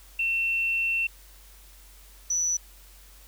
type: tone pair in turn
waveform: sine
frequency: 2700 / 5933 Hz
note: E7 / F#8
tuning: +41 / +4 cents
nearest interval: octave + major second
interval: 1363 cents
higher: second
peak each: -23 dBFS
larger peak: neither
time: 0.19-1.07 / 2.3-2.57 s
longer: first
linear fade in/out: 5 ms
effects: added 47 Hz sine -50 dBFS peak until 3.27 s + white hiss -54 dBFS RMS until 3.27 s